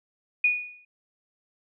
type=tone with exponential decay; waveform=sine; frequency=2462 Hz; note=D#7; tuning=19 cents flat; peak=-16 dBFS; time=0.44-0.85 s; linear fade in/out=5 ms; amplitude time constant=88 ms; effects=none